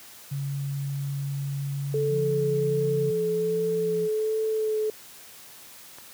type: tone with pitch glide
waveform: sine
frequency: 139.8 to 140.69 Hz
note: C#3 to C#3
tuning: +15 to +26 cents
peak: -27 dBFS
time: 0.31-3.11 s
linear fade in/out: 10 ms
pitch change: +11 cents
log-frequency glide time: 1.55-2.37 s
type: tone with vibrato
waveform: sine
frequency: 434.8 Hz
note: A4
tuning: 21 cents flat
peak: -23 dBFS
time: 1.94-4.9 s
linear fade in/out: 2 ms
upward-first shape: sine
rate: 1.3 Hz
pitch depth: 15 cents each way
type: tone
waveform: sine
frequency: 171.2 Hz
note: F3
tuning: 34 cents flat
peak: -32 dBFS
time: 2.08-4.09 s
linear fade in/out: 50 ms
type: click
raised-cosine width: 0.5 ms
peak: -29 dBFS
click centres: 5.985 s
effects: white hiss -47 dBFS RMS until 6.13 s + high-pass 60 Hz 12 dB/octave